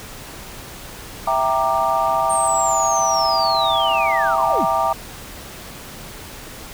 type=chord; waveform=sine; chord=E half-diminished seventh; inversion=none; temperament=equal with one note detuned; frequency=659.3 / 784 / 932.3 / 1185.6 Hz; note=E5 / G5 / Bb5 / D6; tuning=0 / 0 / 0 / +16 cents; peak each=-21 dBFS; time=1.27-4.93 s; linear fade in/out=5 ms
type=linear sweep; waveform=sine; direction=down; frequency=8750 to 121.1 Hz; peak=-21 dBFS; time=2.29-4.66 s; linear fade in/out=20 ms
effects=tanh soft clip ceiling -4 dBFS + pink hiss -36 dBFS RMS until 6.73 s